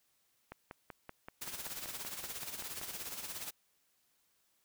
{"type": "click train", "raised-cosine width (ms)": 0.5, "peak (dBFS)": -30, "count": 13, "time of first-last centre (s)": [0.52, 2.814], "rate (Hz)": 5.23}
{"type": "noise with tremolo", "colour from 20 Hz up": "white", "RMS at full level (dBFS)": -41, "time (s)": [1.41, 3.51], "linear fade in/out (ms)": 10, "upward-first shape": "sine", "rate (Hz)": 17, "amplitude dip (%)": 60}
{"effects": ["white hiss -75 dBFS RMS until 4.64 s"]}